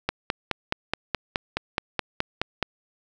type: click train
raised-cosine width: 0.3 ms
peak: -7 dBFS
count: 13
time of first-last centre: 0.09-2.627 s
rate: 4.73 Hz
effects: none